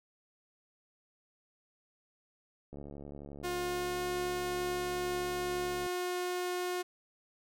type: click train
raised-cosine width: 2 ms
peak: -33 dBFS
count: 225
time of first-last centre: 2.73-5.863 s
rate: 71.5 Hz
type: tone with pitch glide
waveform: sawtooth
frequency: 356.4 to 359.7 Hz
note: F4 to F#4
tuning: +35 to -49 cents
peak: -29 dBFS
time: 3.43-6.83 s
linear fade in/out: 20 ms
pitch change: +16 cents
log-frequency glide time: 3.57-4.02 s
effects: none